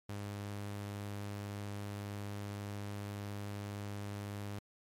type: tone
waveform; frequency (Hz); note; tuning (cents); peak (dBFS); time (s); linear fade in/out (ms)
sawtooth; 101.8; G#2; -34; -36; 0.09-4.59; 5
effects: MP3 64 kbps